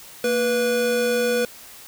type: tone pair together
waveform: square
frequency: 230.7 / 488.8 Hz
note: A#3 / B4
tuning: -18 / -18 cents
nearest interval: octave + minor second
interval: 1300 cents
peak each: -28 / -20 dBFS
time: 0.24-1.45 s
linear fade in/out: 2 ms
effects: white hiss -43 dBFS RMS until 1.87 s